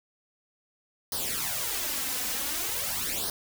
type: noise with flanger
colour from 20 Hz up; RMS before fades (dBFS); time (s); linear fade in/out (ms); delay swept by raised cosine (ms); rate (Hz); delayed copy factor
white; -31; 1.12-3.3; 2; 0.2 to 4; 0.46; +0.8
effects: none